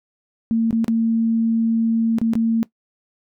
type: tone with dropouts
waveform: sine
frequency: 227 Hz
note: A#3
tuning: 46 cents flat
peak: -15 dBFS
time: 0.51-2.63 s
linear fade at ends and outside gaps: 0 ms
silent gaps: 0.708-0.728 / 0.844-0.881 / 2.185-2.215 / 2.335-2.354 s
effects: noise-tail reverb RT60 0.1 s tail -19 dB re dry